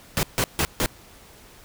pink noise bursts, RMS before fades -22 dBFS, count 4, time 0.17-0.86 s, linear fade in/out 0 ms, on 60 ms, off 150 ms, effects pink hiss -49 dBFS RMS until 1.64 s

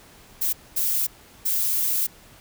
violet noise bursts at uneven times, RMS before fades -23 dBFS, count 3, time 0.41-0.53 / 0.76-1.07 / 1.45-2.07 s, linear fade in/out 10 ms, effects pink hiss -50 dBFS RMS until 2.4 s

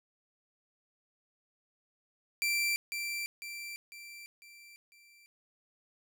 sawtooth tone with echo, 2349 Hz, D7, in tune, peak -25 dBFS, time 2.42-2.76 s, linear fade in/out 0 ms, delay 500 ms, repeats 5, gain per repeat -6 dB, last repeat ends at 5.26 s, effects none

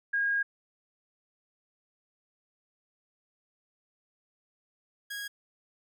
sine / sawtooth tone pair in turn, 1630 / 1645.1 Hz, G#6 / G#6, -33 / -17 cents, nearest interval unison, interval 16 cents, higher second, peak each -25 / -32 dBFS, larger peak first, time 0.13-0.43 / 5.1-5.28 s, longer first, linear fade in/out 10 ms, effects none

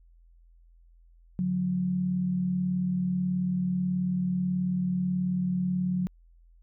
sine tone pair together, 144.1 / 182.5 Hz, D3 / F#3, -33 / -24 cents, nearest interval major third, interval 409 cents, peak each -35 / -25 dBFS, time 1.39-6.07 s, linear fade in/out 0 ms, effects added 42 Hz sine -54 dBFS peak until 6.62 s

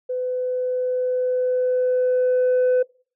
sine tone with level ramp, 504 Hz, B4, 35 cents sharp, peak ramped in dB -22 to -12 dBFS, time 0.09-2.83 s, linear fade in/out 10 ms, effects noise-tail reverb RT60 0.4 s tail -25 dB re dry + tanh soft clip ceiling -14 dBFS

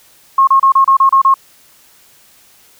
sine tone bursts, 1081 Hz, C#6, 44 cents flat, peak -5 dBFS, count 8, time 0.38-1.341 s, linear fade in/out 5 ms, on 93 ms, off 31 ms, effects white hiss -47 dBFS RMS until 2.79 s

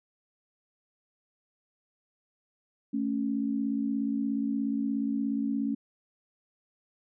sine tone pair together, 220.2 / 277.1 Hz, A3 / C#4, +2 / -1 cents, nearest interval major third, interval 397 cents, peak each -30 / -29 dBFS, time 2.93-5.75 s, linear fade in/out 10 ms, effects none

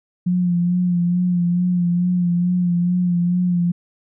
sine tone with vibrato, 176.8 Hz, F3, 22 cents sharp, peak -15 dBFS, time 0.26-3.72 s, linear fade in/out 10 ms, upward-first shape sine, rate 2.3 Hz, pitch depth 34 cents each way, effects none

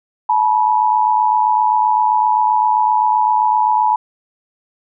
sine tone pair together, 863 / 970.7 Hz, A5 / B5, -34 / -30 cents, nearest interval major second, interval 204 cents, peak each -14 dBFS, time 0.29-3.96 s, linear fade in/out 5 ms, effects none

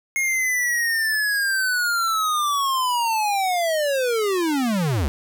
square linear sweep, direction down, 2157 to 61.74 Hz, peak -20 dBFS, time 0.16-5.08 s, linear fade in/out 0 ms, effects none

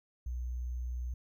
sine tone with sample-and-hold, 61.4 Hz, B1, 9 cents flat, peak -34 dBFS, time 0.26-1.14 s, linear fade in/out 5 ms, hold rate 6300 Hz, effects none

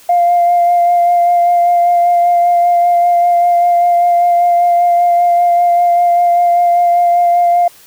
sine tone with vibrato, 698.5 Hz, F5, in tune, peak -6 dBFS, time 0.09-7.68 s, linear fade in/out 5 ms, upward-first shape sine, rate 5.1 Hz, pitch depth 14 cents each way, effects tanh soft clip ceiling -3 dBFS + white hiss -42 dBFS RMS until 7.86 s

